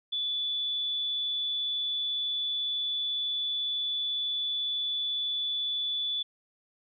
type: tone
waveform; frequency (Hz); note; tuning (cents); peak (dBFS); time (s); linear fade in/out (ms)
sine; 3462; A7; -29; -28; 0.12-6.23; 10
effects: none